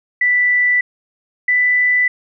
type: tone pair in turn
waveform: sine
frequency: 1975.5 / 1986.9 Hz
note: B6 / B6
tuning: 0 / +10 cents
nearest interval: unison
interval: 10 cents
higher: second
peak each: -11 dBFS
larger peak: neither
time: 0.21-0.81 / 1.48-2.08 s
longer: neither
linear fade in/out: 5 ms
effects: none